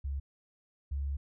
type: tone pair in turn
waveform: sine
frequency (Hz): 69.3 / 69.94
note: C#2 / C#2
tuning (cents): 0 / +16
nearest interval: unison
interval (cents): 16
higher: second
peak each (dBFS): -32 / -31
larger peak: second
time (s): 0.04-0.2 / 0.91-1.17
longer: second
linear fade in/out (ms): 10
effects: none